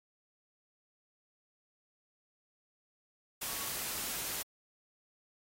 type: tone in noise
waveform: sine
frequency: 1118 Hz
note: C#6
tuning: 14 cents sharp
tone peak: -49 dBFS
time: 3.47-3.69 s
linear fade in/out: 10 ms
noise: white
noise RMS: -38 dBFS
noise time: 3.41-4.43 s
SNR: -14 dB
effects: AAC 48 kbps